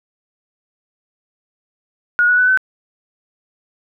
sine tone with pitch steps, 1445 / 1469.4 / 1494.2 / 1519.5 Hz, F#6 / F#6 / F#6 / F#6, -41 / -12 / +17 / +46 cents, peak -10 dBFS, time 2.19-2.574 s, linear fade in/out 0 ms, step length 96 ms, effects none

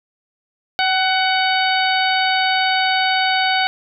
harmonic tone with a mistuned harmonic, 747 Hz, F#5, 16 cents sharp, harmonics 1 / 2 / 3 / 4 / 5 / 6, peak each -18 / -21 / -23 / -24 / -25 / -26 dBFS, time 0.79-3.67 s, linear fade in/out 0 ms, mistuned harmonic 1, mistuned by +26 cents, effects none

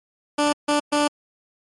15% pulse tone bursts at uneven times, 293.7 Hz, D4, in tune, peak -11 dBFS, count 3, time 0.38-0.53 / 0.68-0.8 / 0.92-1.08 s, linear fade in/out 10 ms, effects MP3 48 kbps

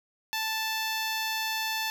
10% pulse tone, 880 Hz, A5, in tune, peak -20 dBFS, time 0.33-1.9 s, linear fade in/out 0 ms, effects none

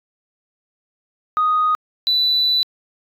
sine tone pair in turn, 1244.5 / 3977 Hz, D#6 / B7, 0 / +11 cents, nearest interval octave + minor sixth, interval 2011 cents, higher second, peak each -13 dBFS, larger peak neither, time 1.37-1.75 / 2.07-2.63 s, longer second, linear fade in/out 0 ms, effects tanh soft clip ceiling -10 dBFS

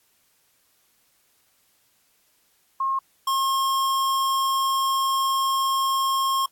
sine / square tone pair in turn, 1075 / 1075 Hz, C6 / C6, +47 / +47 cents, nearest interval unison, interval 0 cents, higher neither, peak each -21 dBFS, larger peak neither, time 2.8-2.99 / 3.27-6.46 s, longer second, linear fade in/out 5 ms, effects white hiss -64 dBFS RMS until 6.51 s + AAC 64 kbps

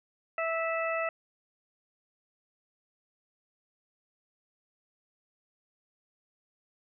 harmonic tone, 656 Hz, E5, 9 cents flat, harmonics 1 / 2 / 3 / 4, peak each -31 / -34 / -36 / -37 dBFS, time 0.38-1.09 s, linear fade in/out 2 ms, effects none

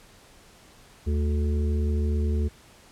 harmonic tone with a mistuned harmonic, 72.8 Hz, D2, 15 cents flat, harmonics 1 / 3 / 5 / 6, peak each -22 / -32 / -36 / -38 dBFS, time 1.06-2.49 s, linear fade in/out 20 ms, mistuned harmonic 1, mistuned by +88 cents, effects pink hiss -53 dBFS RMS until 2.91 s + low-pass 11000 Hz 12 dB/octave

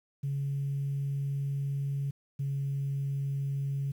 sine tone pair in turn, 139.5 / 138.7 Hz, C#3 / C#3, +11 / +1 cents, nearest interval unison, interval 10 cents, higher first, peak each -28 dBFS, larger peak neither, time 0.23-2.11 / 2.39-3.92 s, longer first, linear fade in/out 10 ms, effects tanh soft clip ceiling -25 dBFS + 10-bit

